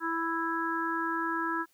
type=harmonic tone; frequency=330.1 Hz; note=E4; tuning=2 cents sharp; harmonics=1 / 3 / 4 / 5; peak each=-34 / -34 / -34 / -34 dBFS; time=0-1.66 s; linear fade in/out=50 ms; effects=white hiss -68 dBFS RMS until 1.73 s